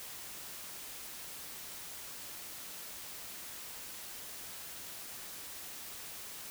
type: silence
effects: white hiss -46 dBFS RMS until 6.5 s